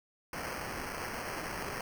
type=noise with sample-and-hold; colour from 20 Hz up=white; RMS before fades=-39 dBFS; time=0.33-1.81 s; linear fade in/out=2 ms; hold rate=3675 Hz; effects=none